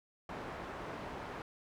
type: low-pass noise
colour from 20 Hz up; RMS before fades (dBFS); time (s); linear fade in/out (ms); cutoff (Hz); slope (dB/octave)
white; -44; 0.29-1.42; 2; 1100; 12
effects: none